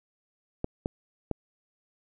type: clicks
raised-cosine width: 2 ms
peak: -15 dBFS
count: 3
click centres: 0.644 / 0.859 / 1.313 s
effects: none